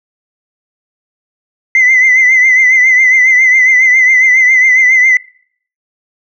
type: tone with vibrato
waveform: sine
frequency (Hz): 2043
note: C7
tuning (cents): -42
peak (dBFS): -3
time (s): 1.75-5.17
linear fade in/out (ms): 2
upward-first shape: triangle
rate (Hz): 7.3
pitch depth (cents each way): 67
effects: noise-tail reverb RT60 0.6 s tail -25 dB re dry + tanh soft clip ceiling -1 dBFS